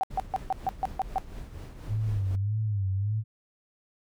sine tone bursts, 764 Hz, G5, 45 cents flat, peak -23 dBFS, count 8, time 0.01-1.182 s, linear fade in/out 0 ms, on 24 ms, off 140 ms
brown noise with tremolo, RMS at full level -38 dBFS, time 0.1-2.36 s, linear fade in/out 10 ms, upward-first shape triangle, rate 4.1 Hz, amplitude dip 60%
sine tone with vibrato, 102 Hz, G#2, 31 cents flat, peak -25 dBFS, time 1.87-3.24 s, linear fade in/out 50 ms, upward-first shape sine, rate 1.7 Hz, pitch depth 120 cents each way
effects none

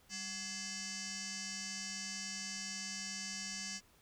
sine tone with frequency modulation, 196.7 Hz, G3, 6 cents sharp, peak -40 dBFS, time 0.09-3.81 s, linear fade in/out 50 ms, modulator 942 Hz, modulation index 7.3, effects pink hiss -67 dBFS RMS until 4.01 s

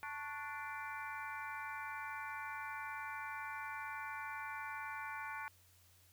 harmonic tone with a mistuned harmonic, 293.7 Hz, D4, in tune, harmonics 3 / 4 / 5 / 6 / 7 / 8, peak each -47 / -49 / -47 / -52 / -53 / -51 dBFS, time 0.03-5.48 s, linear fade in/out 0 ms, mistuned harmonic 4, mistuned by -94 cents, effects added 90 Hz sine -68 dBFS peak until 6.12 s + white hiss -68 dBFS RMS until 6.12 s

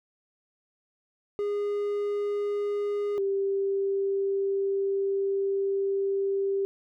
triangle / sine tone pair in turn, 410 / 393.2 Hz, G#4 / G4, -22 / +5 cents, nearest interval minor second, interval 73 cents, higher first, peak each -24 dBFS, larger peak neither, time 1.39-3.18 / 3.18-6.65 s, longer second, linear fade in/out 0 ms, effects none

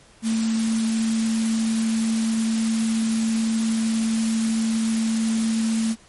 sine tone in noise, 223.9 Hz, A3, 30 cents sharp, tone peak -19 dBFS, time 0.22-5.96 s, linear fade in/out 50 ms, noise white, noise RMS -32 dBFS, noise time 0.22-5.96 s, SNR +10 dB, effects pink hiss -52 dBFS RMS until 6.08 s + MP3 48 kbps

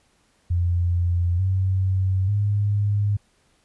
sine tone with pitch steps, 87.31 / 94.66 / 102.64 Hz, F2 / F#2 / G#2, 0 / +40 / -20 cents, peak -18 dBFS, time 0.5-3.17 s, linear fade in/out 10 ms, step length 890 ms, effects pink hiss -63 dBFS RMS until 3.64 s + resampled to 24000 Hz

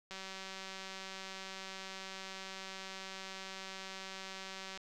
click train, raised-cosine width 0.2 ms, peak -28 dBFS, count 892, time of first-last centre 0.11-4.775 s, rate 191 Hz, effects none

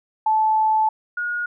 sine tone pair in turn, 871 / 1440.5 Hz, A5 / F#6, -18 / -47 cents, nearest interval major sixth, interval 871 cents, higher second, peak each -15 / -22 dBFS, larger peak first, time 0.26-0.89 / 1.17-1.46 s, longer first, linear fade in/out 5 ms, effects none

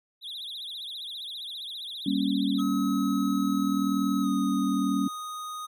triangle tone with vibrato, 3600 Hz, A7, 39 cents sharp, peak -34 dBFS, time 0.21-2.63 s, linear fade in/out 50 ms, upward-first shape triangle, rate 15 Hz, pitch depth 210 cents each way
sine chord, G diminished, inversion none, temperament equal with one note detuned, 196 / 236.3 / 277.2 Hz, G3 / Bb3 / Db4, 0 / +24 / 0 cents, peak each -28 / -30 / -26 dBFS, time 2.06-5.08 s, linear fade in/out 5 ms
square tone with pitch glide, 1280 to 1242.8 Hz, D#6 to D#6, +49 to -2 cents, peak -35 dBFS, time 2.58-5.67 s, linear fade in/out 20 ms, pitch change -51 cents, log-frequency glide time 4.22-4.27 s
effects none

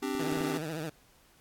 square chord, C suspended second, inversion none, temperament just, 261.6 / 294.3 / 392.4 Hz, C4 / D4 / G4, 0 / +4 / +2 cents, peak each -36 dBFS, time 0.02-0.58 s, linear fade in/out 10 ms
clicks, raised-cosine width 2 ms, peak -31 dBFS, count 4, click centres 0.151 / 0.324 / 0.373 / 0.406 s
15% pulse tone with vibrato, 157.9 Hz, D#3, 26 cents sharp, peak -28 dBFS, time 0.19-0.9 s, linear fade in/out 10 ms, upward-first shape triangle, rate 14 Hz, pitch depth 120 cents each way
effects pink hiss -63 dBFS RMS until 1.4 s + AAC 64 kbps

